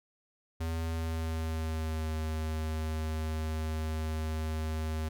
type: tone with pitch glide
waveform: square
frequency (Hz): 81.8 to 78.74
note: E2 to D#2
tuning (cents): -13 to +21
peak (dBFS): -32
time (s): 0.6-5.09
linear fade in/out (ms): 10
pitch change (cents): -66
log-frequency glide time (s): 0.85-2.12
effects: none